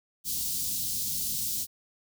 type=band-stop noise; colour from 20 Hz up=white; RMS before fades=-31 dBFS; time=0.24-1.67 s; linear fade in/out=50 ms; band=250 to 4000 Hz; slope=24 dB/octave; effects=none